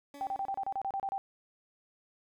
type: tone with exponential decay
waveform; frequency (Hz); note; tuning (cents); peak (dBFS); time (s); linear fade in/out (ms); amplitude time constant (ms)
20% pulse; 283.7; C#4; +40; -40; 0.14-0.79; 2; 140
type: tone bursts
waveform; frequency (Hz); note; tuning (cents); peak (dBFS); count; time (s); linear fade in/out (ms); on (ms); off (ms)
sine; 784; G5; 0; -31; 11; 0.21-1.18; 0; 60; 31
effects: none